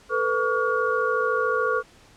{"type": "tone cluster", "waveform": "sine", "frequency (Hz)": [445.7, 499.4, 1134, 1424], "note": ["A4", "B4", "C#6", "F6"], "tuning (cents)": [22, 19, 39, 33], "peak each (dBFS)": -26, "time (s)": [0.09, 1.83], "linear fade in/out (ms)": 50, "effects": ["pink hiss -53 dBFS RMS until 2.16 s", "low-pass 8000 Hz 12 dB/octave"]}